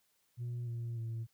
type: tone with pitch steps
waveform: sine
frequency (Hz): 120.7 / 117.33 / 114.06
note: B2 / A#2 / A#2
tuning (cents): -39 / +12 / -37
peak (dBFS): -34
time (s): 0.37-1.27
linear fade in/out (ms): 50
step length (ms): 300
effects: tanh soft clip ceiling -35 dBFS + white hiss -75 dBFS RMS until 1.33 s